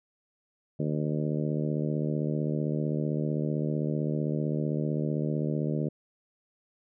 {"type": "harmonic tone", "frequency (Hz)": 75.6, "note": "D#2", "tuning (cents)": -49, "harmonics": [2, 3, 4, 5, 6, 7, 8], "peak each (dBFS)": [-29, -33, -35, -37, -39, -40, -41], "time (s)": [0.79, 5.89], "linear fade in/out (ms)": 10, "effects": []}